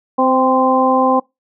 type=harmonic tone with a mistuned harmonic; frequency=259.4 Hz; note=C4; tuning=15 cents flat; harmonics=1 / 2 / 3 / 4; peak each=-16 / -16 / -16 / -16 dBFS; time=0.18-1.2 s; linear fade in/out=10 ms; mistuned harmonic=3; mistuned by=+21 cents; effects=noise-tail reverb RT60 0.2 s tail -24 dB re dry